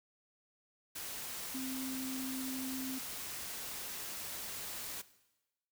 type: tone in noise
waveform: sine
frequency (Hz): 261.6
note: C4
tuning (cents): 0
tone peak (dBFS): -38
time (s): 1.54-2.99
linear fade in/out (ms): 10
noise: white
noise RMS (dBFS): -43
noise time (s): 0.95-5.02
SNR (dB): +2
effects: noise-tail reverb RT60 1.0 s tail -17 dB re dry